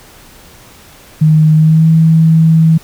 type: tone with pitch glide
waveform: sine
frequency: 155.56 to 161.33 Hz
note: D#3 to E3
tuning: 0 to -37 cents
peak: -4 dBFS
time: 1.21-2.78 s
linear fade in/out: 10 ms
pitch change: +63 cents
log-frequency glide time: 1.55-1.88 s
effects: pink hiss -39 dBFS RMS until 2.83 s